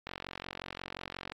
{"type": "click train", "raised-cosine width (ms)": 0.3, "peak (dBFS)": -22, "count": 58, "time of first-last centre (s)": [0.07, 1.32], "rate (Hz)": 45.6, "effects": ["AAC 48 kbps"]}